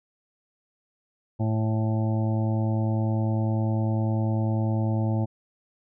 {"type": "harmonic tone with a mistuned harmonic", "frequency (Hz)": 110, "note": "A2", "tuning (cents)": 0, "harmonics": [1, 2, 3, 5, 6, 7, 8], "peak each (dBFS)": [-23, -29, -33, -37, -39, -40, -41], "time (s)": [1.39, 5.26], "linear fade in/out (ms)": 20, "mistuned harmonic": 8, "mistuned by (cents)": -16, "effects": []}